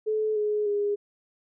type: tone with pitch steps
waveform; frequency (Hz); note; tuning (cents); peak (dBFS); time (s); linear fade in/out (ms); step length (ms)
sine; 431.9 / 420.8 / 410; A4 / G#4 / G#4; -32 / +23 / -22; -23; 0.06-0.96; 20; 300
effects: none